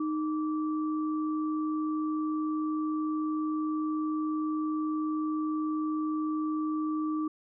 sine tone pair together, 309.4 / 1162.8 Hz, D#4 / D6, -10 / -18 cents, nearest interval octave + major seventh, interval 2292 cents, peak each -28 / -38 dBFS, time 0-7.28 s, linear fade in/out 5 ms, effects none

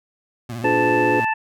25% pulse tone with vibrato, 116.8 Hz, A#2, 4 cents sharp, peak -24 dBFS, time 0.49-1.25 s, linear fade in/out 5 ms, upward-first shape sine, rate 16 Hz, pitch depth 85 cents each way
sine chord, D diminished seventh, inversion none, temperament just, 293.7 / 352.4 / 422.9 / 507.5 Hz, D4 / F4 / Ab4 / Cb5, 0 / +16 / +31 / +47 cents, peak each -23 dBFS, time 0.64-1.2 s, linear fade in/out 2 ms
harmonic tone, 880 Hz, A5, in tune, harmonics 1 / 2 / 3, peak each -20 / -24 / -26 dBFS, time 0.64-1.34 s, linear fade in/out 10 ms
effects none

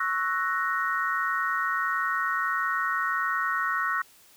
sine chord, F# dominant seventh, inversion second, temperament equal, 1108.7 / 1318.5 / 1480 / 1864.7 Hz, C#6 / E6 / F#6 / A#6, 0 / 0 / 0 / 0 cents, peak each -30 dBFS, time 0-4.02 s, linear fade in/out 5 ms, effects white hiss -56 dBFS RMS until 4.36 s

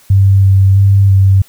sine tone with pitch steps, 97.6 / 96.7 / 98.7 / 96.7 Hz, G2 / G2 / G2 / G2, -7 / -23 / +12 / -23 cents, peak -4 dBFS, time 0.1-1.42 s, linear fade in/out 5 ms, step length 330 ms, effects white hiss -45 dBFS RMS until 1.48 s

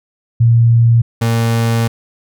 sine / 35% pulse tone pair in turn, 116.54 / 115.13 Hz, A#2 / A#2, 0 / -21 cents, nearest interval unison, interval 21 cents, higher first, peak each -6 / -10 dBFS, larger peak first, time 0.4-1.02 / 1.21-1.88 s, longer second, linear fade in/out 10 ms, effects none

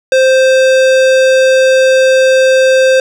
sine tone with hard clipping, 523.3 Hz, C5, in tune, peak -7 dBFS, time 0.12-3 s, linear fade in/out 2 ms, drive 18 dB, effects none

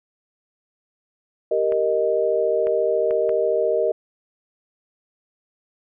sine chord, Eb major, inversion first, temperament equal, 392 / 466.2 / 622.3 Hz, G4 / Bb4 / Eb5, 0 / 0 / 0 cents, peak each -24 / -21 / -21 dBFS, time 1.51-3.92 s, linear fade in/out 5 ms
clicks, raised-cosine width 0.5 ms, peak -21 dBFS, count 4, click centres 1.722 / 2.67 / 3.109 / 3.293 s
effects none

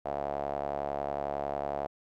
sawtooth tone with band-pass filter, 71 Hz, C#2, 42 cents sharp, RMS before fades -34 dBFS, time 0.05-1.87 s, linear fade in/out 10 ms, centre 680 Hz, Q 4.7, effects none

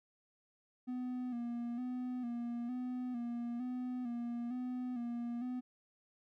triangle tone with vibrato, 243.9 Hz, B3, 21 cents flat, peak -35 dBFS, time 0.87-5.61 s, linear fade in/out 20 ms, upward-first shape square, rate 1.1 Hz, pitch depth 46 cents each way, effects none

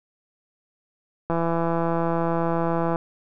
click train, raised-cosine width 1 ms, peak -11 dBFS, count 278, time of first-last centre 1.3-2.959 s, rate 167 Hz, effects none

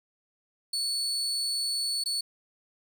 35% pulse tone with dropouts, 4435 Hz, C#8, in tune, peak -26 dBFS, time 0.73-2.21 s, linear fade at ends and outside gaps 5 ms, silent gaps 2.039-2.058 s, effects none

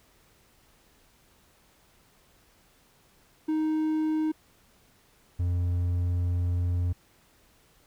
triangle tone pair in turn, 312 / 88.14 Hz, D#4 / F2, +5 / +16 cents, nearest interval octave + minor seventh, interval 2189 cents, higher first, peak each -22 dBFS, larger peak neither, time 3.48-4.32 / 5.39-6.93 s, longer second, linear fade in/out 10 ms, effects pink hiss -62 dBFS RMS until 7.86 s

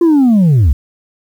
sine linear sweep, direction down, 350.8 to 58.8 Hz, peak -3 dBFS, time 0.01-0.73 s, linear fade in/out 5 ms, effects tanh soft clip ceiling -5 dBFS + 7-bit

